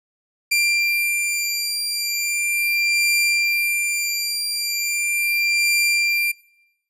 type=beating tone pair; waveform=sawtooth; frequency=2374 / 2374.38 Hz; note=D7 / D7; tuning=+18 / +18 cents; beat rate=0.38 Hz; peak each=-17 / -19 dBFS; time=0.51-6.32 s; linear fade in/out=10 ms; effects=noise-tail reverb RT60 0.9 s tail -24 dB re dry + resampled to 32000 Hz